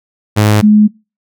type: tone pair in turn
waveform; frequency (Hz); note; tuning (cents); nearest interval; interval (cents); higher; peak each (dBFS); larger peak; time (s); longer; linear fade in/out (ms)
sawtooth / sine; 105.6 / 211.2; G#2 / G#3; +29 / +29; octave; 1200; second; -3; neither; 0.36-0.62 / 0.62-0.88; neither; 20
effects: noise-tail reverb RT60 0.3 s tail -25 dB re dry